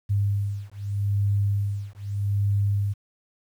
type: beating tone pair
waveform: sine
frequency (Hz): 100.5 / 101.31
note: G2 / G#2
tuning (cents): +44 / -42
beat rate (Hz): 0.81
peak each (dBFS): -25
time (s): 0.09-2.94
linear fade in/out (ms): 20
effects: 9-bit